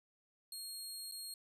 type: tone with dropouts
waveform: 20% pulse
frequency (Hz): 4262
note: C8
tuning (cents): +31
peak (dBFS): -38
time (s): 0.52-1.34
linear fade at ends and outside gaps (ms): 2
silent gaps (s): 1.114-1.12
effects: resampled to 32000 Hz + 13-bit